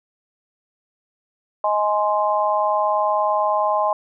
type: harmonic tone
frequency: 209 Hz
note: G#3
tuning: 11 cents sharp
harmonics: 3 / 4 / 5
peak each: -21 / -21 / -21 dBFS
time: 1.64-3.93 s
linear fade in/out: 2 ms
effects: none